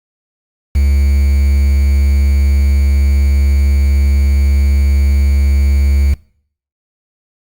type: tone with quantisation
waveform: triangle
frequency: 69.8 Hz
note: C#2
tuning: 13 cents sharp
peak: -6 dBFS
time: 0.75-6.14 s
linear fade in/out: 5 ms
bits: 5
effects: noise-tail reverb RT60 0.6 s tail -23 dB re dry + Opus 48 kbps